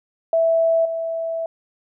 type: tone with level steps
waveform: sine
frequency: 658 Hz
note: E5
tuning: 3 cents flat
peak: -14 / -22 dBFS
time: 0.33-1.46 s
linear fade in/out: 2 ms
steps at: 0.85 s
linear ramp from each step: 5 ms
effects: none